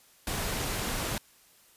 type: noise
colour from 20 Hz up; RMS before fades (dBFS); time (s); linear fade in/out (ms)
pink; -32; 0.27-1.18; 2
effects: white hiss -60 dBFS RMS until 1.76 s + resampled to 32000 Hz